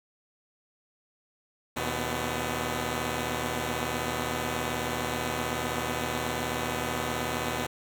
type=tone cluster; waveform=5% pulse; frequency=78.8 / 122.3 / 252.3 Hz; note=D#2 / B2 / B3; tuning=+23 / -16 / +37 cents; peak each=-22 dBFS; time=1.76-7.67 s; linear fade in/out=10 ms; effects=none